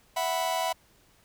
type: chord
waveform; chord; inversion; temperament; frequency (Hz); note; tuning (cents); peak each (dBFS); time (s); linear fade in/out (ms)
45% pulse; E suspended second; none; just; 659.3 / 741.7 / 988.9; E5 / F#5 / B5; 0 / +4 / +2; -31; 0.16-0.73; 10
effects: pink hiss -62 dBFS RMS until 1.24 s